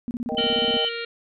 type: tone bursts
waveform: sine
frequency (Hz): 240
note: B3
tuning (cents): -49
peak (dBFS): -25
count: 12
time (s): 0.08-0.769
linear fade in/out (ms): 0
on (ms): 29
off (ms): 31
type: chord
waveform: sine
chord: Eb major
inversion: second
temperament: equal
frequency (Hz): 466.2 / 622.3 / 784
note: Bb4 / Eb5 / G5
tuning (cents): 0 / 0 / 0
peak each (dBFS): -31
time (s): 0.29-0.85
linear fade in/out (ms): 0
type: tone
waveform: sine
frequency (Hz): 3048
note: G7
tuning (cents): -49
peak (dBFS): -22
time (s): 0.37-0.89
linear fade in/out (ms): 5
type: harmonic tone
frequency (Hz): 466.2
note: A#4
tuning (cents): 0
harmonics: 1 / 3 / 4 / 5 / 6 / 7 / 8 / 9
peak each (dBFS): -32 / -35 / -39 / -36 / -38 / -41 / -42 / -38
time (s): 0.38-1.05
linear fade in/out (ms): 5
effects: none